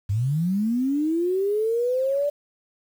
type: linear sweep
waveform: sine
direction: up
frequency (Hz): 93.4 to 587.3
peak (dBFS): -20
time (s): 0.09-2.3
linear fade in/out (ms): 10
effects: 8-bit